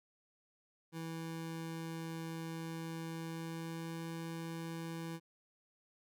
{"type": "tone with pitch glide", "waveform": "25% pulse", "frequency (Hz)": [163.7, 165.03], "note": ["E3", "E3"], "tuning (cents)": [-12, 2], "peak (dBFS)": -37, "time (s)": [0.92, 5.2], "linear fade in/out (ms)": 50, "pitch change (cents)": 14, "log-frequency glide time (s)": [3.11, 4.04], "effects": []}